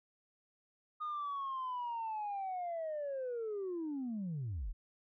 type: linear sweep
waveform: sine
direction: down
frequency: 1236 to 30.69 Hz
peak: -35 dBFS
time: 1-4.73 s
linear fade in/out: 20 ms
effects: tanh soft clip ceiling -34 dBFS